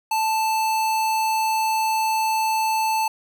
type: tone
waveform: square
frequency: 880 Hz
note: A5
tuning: in tune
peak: -20 dBFS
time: 0.11-3.08 s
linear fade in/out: 5 ms
effects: none